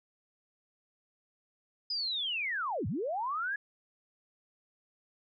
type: linear two-way sweep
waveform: sine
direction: down then up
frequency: 5030 to 82.41 to 1706 Hz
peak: -31 dBFS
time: 1.9-3.56 s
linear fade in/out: 5 ms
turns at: 2.87 s
effects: none